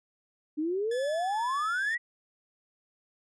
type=exponential sweep; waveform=sine; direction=up; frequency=293.7 to 1975.5 Hz; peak=-27 dBFS; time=0.57-1.98 s; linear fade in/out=20 ms
type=tone with tremolo; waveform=sawtooth; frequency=1721 Hz; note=A6; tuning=39 cents flat; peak=-35 dBFS; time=0.91-1.95 s; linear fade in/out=5 ms; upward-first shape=triangle; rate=1.9 Hz; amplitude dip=25%
effects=resampled to 22050 Hz